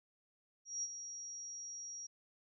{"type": "tone with ADSR envelope", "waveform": "sine", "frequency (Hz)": 5680, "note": "F8", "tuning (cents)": 28, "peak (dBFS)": -35, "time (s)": [0.65, 2.07], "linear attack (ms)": 180, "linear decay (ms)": 41, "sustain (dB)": -9, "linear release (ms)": 10, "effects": []}